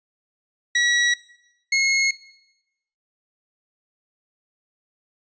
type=tone pair in turn; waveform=sawtooth; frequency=1926 / 2165 Hz; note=B6 / C#7; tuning=-44 / -41 cents; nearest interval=major second; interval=203 cents; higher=second; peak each=-13 dBFS; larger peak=neither; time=0.75-1.14 / 1.72-2.11 s; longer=neither; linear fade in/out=5 ms; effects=noise-tail reverb RT60 0.9 s tail -20 dB re dry + resampled to 16000 Hz

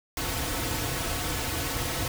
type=noise with comb filter; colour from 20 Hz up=pink; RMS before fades=-30 dBFS; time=0.17-2.08 s; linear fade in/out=2 ms; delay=5 ms; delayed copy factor=-0.7; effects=none

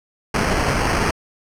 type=noise with sample-and-hold; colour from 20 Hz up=pink; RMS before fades=-19 dBFS; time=0.34-1.11 s; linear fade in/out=5 ms; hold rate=3675 Hz; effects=low-pass 9000 Hz 12 dB/octave

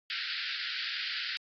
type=band-pass noise; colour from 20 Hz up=white; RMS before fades=-36 dBFS; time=0.1-1.37 s; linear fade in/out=0 ms; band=1400 to 4900 Hz; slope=96 dB/octave; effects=AAC 32 kbps

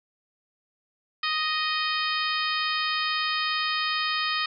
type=harmonic tone; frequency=622.3 Hz; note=D#5; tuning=in tune; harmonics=2 / 3 / 4 / 5 / 6 / 7 / 8; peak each=-29 / -31 / -32 / -33 / -34 / -34 / -35 dBFS; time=1.23-4.46 s; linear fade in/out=5 ms; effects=none

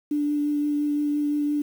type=tone with vibrato; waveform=sine; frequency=293.7 Hz; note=D4; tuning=in tune; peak=-21 dBFS; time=0.11-1.62 s; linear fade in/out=5 ms; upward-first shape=triangle; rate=5.8 Hz; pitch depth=15 cents each way; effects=8-bit

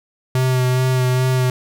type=tone with vibrato; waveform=square; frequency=128 Hz; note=C3; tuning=38 cents flat; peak=-15 dBFS; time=0.35-1.5 s; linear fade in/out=2 ms; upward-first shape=sine; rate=2.4 Hz; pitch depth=18 cents each way; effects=none

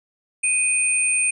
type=tone pair together; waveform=sine; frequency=2489 / 8870 Hz; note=D#7 / C#9; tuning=0 / 0 cents; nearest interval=octave + minor seventh; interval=2200 cents; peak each=-20 dBFS; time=0.43-1.31 s; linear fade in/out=10 ms; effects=none

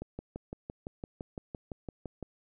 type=click train; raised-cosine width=2 ms; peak=-25 dBFS; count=14; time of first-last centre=0.02-2.227 s; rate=5.89 Hz; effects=none

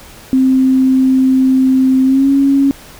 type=tone with pitch glide; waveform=sine; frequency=261.7 to 275.8 Hz; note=C4 to C#4; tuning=0 to -9 cents; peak=-7 dBFS; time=0.33-2.71 s; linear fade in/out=0 ms; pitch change=+91 cents; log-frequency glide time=2.04-2.3 s; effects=pink hiss -37 dBFS RMS until 2.99 s

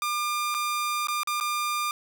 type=tone with dropouts; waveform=sawtooth; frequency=1200 Hz; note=D6; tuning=37 cents sharp; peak=-22 dBFS; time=0.02-1.91 s; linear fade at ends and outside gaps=1 ms; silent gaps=0.543-0.547 / 1.071-1.084 / 1.233-1.273 / 1.401-1.409 s; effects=none

